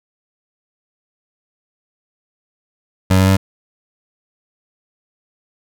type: tone with pitch steps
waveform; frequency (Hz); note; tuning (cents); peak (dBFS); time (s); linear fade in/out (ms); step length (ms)
25% pulse; 94 / 95.04 / 96.09; F#2 / F#2 / G2; +28 / +47 / -34; -6; 3.1-3.37; 10; 90
effects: none